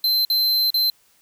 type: tone with dropouts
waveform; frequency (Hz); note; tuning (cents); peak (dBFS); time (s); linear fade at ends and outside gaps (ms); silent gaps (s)
square; 4100; C8; -36; -17; 0.04-0.9; 2; 0.25-0.3 / 0.704-0.742
effects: white hiss -59 dBFS RMS until 1.21 s